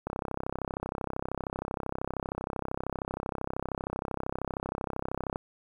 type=click train; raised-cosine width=1 ms; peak=-18 dBFS; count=175; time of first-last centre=0.07-5.359 s; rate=32.9 Hz; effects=9-bit